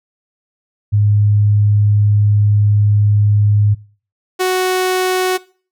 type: tone pair in turn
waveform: sine / sawtooth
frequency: 103.83 / 370 Hz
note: G#2 / F#4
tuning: 0 / 0 cents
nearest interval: octave + minor seventh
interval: 2200 cents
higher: second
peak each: -9 dBFS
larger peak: neither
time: 0.92-3.75 / 4.39-5.38 s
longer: first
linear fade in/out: 20 ms
effects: noise-tail reverb RT60 0.4 s tail -21 dB re dry